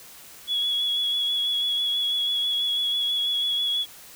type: tone with vibrato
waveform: sine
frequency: 3365 Hz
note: G#7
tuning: 22 cents sharp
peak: -21 dBFS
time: 0.47-3.86 s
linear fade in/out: 50 ms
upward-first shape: sine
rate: 6.1 Hz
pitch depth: 20 cents each way
effects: tanh soft clip ceiling -17 dBFS + white hiss -46 dBFS RMS until 4.15 s